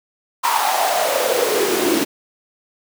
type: noise with high-pass filter sweep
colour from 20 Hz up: pink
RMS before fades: -18 dBFS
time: 0.43-2.05 s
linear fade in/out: 20 ms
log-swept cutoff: 1000 to 290 Hz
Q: 5.8
effects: none